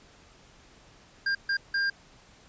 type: tone bursts at uneven times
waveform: square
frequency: 1600 Hz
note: G6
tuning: 35 cents sharp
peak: -25 dBFS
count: 3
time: 1.26-1.35 / 1.49-1.57 / 1.74-1.9 s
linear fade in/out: 5 ms
effects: pink hiss -56 dBFS RMS until 2.48 s + resampled to 16000 Hz